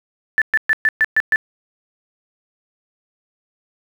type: tone bursts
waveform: sine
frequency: 1758 Hz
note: A6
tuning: 2 cents flat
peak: -11 dBFS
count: 7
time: 0.38-1.359 s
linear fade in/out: 0 ms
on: 37 ms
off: 120 ms
effects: 7-bit